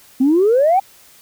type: exponential sweep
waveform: sine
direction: up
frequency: 251.2 to 802 Hz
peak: -9 dBFS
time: 0.2-0.8 s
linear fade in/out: 10 ms
effects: tanh soft clip ceiling -6 dBFS + white hiss -47 dBFS RMS until 1.21 s